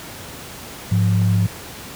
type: tone pair together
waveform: sine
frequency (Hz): 104.92 / 176.3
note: G#2 / F3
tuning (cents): +18 / +17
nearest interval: major sixth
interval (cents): 899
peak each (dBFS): -14 / -20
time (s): 0.91-1.47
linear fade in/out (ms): 10
effects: pink hiss -35 dBFS RMS until 1.95 s + high-pass 60 Hz 12 dB/octave